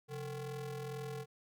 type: ring-modulated tone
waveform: square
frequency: 155.56 Hz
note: D#3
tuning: in tune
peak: -38 dBFS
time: 0.08-1.26 s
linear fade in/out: 50 ms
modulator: 290 Hz
effects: none